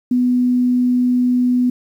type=tone; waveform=sine; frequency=248.2 Hz; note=B3; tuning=9 cents sharp; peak=-12 dBFS; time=0.11-1.7 s; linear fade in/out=5 ms; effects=8-bit